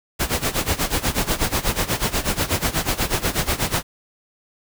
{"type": "noise with tremolo", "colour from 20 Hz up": "pink", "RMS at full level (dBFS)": -19, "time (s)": [0.19, 3.83], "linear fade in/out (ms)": 20, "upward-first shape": "sine", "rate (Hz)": 8.2, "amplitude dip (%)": 85, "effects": []}